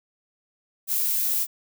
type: noise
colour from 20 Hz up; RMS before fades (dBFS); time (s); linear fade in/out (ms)
violet; -24; 0.87-1.47; 50
effects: none